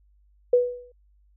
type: tone with exponential decay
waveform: sine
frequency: 491 Hz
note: B4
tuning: 10 cents flat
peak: -12 dBFS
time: 0.53-0.92 s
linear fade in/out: 5 ms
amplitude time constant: 84 ms
effects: added 50 Hz sine -57 dBFS peak until 1.36 s